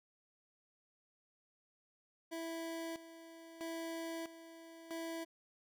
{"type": "tone with tremolo", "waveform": "25% pulse", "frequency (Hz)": 329.6, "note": "E4", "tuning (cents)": 0, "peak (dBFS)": -37, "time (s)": [2.31, 5.25], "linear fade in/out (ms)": 20, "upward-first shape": "square", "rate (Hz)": 0.77, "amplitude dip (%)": 75, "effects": []}